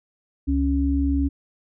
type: tone pair together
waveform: sine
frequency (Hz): 69.3 / 277.2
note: C#2 / C#4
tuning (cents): 0 / 0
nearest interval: 2 octaves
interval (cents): 2400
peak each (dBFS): -21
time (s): 0.47-1.29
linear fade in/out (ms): 20
effects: none